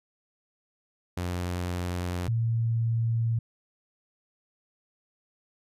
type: tone pair in turn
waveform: sawtooth / sine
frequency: 88.9 / 114.76 Hz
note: F2 / A#2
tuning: +31 / -27 cents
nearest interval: major third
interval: 442 cents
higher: second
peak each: -25 / -23 dBFS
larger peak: second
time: 1.17-2.28 / 2.28-3.39 s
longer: neither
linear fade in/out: 5 ms
effects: resampled to 32000 Hz